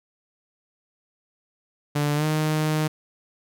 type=tone with pitch glide; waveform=sawtooth; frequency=146.83 to 154.58 Hz; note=D3 to D#3; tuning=0 to -11 cents; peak=-17 dBFS; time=1.95-2.88 s; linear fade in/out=10 ms; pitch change=+89 cents; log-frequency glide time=2.15-2.25 s; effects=none